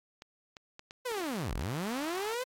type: clicks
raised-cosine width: 0.2 ms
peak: -29 dBFS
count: 6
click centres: 0.221 / 0.568 / 0.794 / 0.909 / 1.119 / 1.617 s
type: linear two-way sweep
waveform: sawtooth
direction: down then up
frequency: 519 to 31.83 to 519 Hz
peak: -29 dBFS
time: 1.05-2.44 s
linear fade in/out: 10 ms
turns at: 1.54 s
effects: AAC 48 kbps